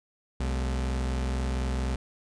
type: tone pair together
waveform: 40% pulse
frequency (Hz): 64.2 / 215.7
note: C2 / A3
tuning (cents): -32 / -34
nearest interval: octave + major sixth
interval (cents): 2098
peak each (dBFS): -26 / -38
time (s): 0.4-1.96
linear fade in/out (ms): 5
effects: resampled to 22050 Hz